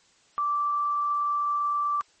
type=tone; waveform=sine; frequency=1168 Hz; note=D6; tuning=10 cents flat; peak=-23 dBFS; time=0.38-2.01 s; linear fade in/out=0 ms; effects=white hiss -61 dBFS RMS until 2.2 s + MP3 32 kbps